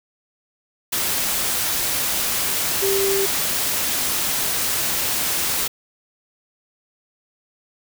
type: tone in noise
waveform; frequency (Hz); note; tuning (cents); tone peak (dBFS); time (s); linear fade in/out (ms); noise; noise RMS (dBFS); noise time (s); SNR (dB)
sine; 392; G4; 0; -19; 2.82-3.26; 10; white; -22; 0.92-5.68; 0
effects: none